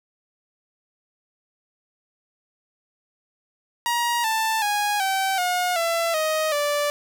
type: tone with pitch steps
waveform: sawtooth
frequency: 949 / 885.4 / 826.2 / 770.8 / 719.2 / 671 / 626.1 / 584.2 Hz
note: A#5 / A5 / G#5 / G5 / F#5 / E5 / D#5 / D5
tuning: +31 / +11 / -9 / -29 / -49 / +31 / +11 / -9 cents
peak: -17 dBFS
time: 3.86-6.9 s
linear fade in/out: 0 ms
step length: 380 ms
effects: none